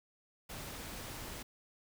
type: noise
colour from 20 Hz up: pink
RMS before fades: -45 dBFS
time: 0.49-1.43 s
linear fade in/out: 10 ms
effects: none